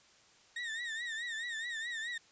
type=tone with vibrato; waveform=35% pulse; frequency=1849 Hz; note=A#6; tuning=15 cents flat; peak=-35 dBFS; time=0.56-2.18 s; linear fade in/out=5 ms; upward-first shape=triangle; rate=4.7 Hz; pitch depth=110 cents each way; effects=white hiss -63 dBFS RMS until 2.31 s + resampled to 16000 Hz